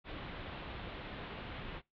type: low-pass noise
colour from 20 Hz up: pink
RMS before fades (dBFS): -45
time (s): 0.04-1.82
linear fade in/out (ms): 50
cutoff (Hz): 3700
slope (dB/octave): 48
effects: noise-tail reverb RT60 0.2 s tail -23 dB re dry